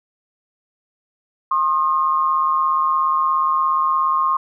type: tone pair together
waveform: sine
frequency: 1068 / 1225 Hz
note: C6 / D#6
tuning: +35 / -27 cents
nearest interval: major second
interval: 238 cents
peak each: -16 / -21 dBFS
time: 1.51-4.37 s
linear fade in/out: 5 ms
effects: none